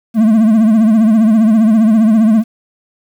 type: tone with vibrato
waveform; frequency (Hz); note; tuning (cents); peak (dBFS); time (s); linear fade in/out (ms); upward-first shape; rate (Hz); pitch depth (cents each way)
triangle; 220; A3; 0; -4; 0.14-2.44; 50; triangle; 15; 100
effects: 7-bit